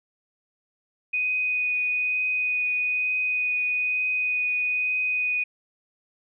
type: tone with vibrato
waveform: sine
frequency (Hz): 2489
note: D#7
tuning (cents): 0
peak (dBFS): -22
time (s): 1.13-5.44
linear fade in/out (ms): 10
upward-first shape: triangle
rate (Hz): 1.1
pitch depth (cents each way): 11
effects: none